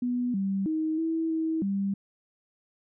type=tone with pitch steps; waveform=sine; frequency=245.8 / 194.8 / 314.9 / 325.1 / 321.2 / 197.3 Hz; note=B3 / G3 / D#4 / E4 / E4 / G3; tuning=-8 / -11 / +21 / -24 / -45 / +11 cents; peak=-25 dBFS; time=0.02-1.94 s; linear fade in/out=5 ms; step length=320 ms; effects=none